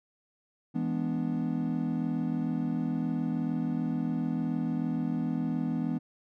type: chord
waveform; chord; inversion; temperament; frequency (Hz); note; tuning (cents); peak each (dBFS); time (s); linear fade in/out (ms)
triangle; E dominant seventh; none; equal; 164.81 / 207.7 / 246.9 / 293.7; E3 / G#3 / B3 / D4; 0 / 0 / 0 / 0; -31 / -34 / -29 / -34; 0.74-5.99; 20
effects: none